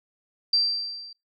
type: tone with level ramp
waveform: sine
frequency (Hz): 4699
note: D8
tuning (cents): 0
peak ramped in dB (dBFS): -16 to -41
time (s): 0.53-1.13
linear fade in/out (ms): 5
effects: noise-tail reverb RT60 0.2 s tail -25 dB re dry